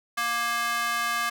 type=tone with high-pass filter; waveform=square; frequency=235.3 Hz; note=A#3; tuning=16 cents sharp; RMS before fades=-27 dBFS; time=0.17-1.3 s; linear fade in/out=10 ms; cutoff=1300 Hz; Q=2.1; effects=none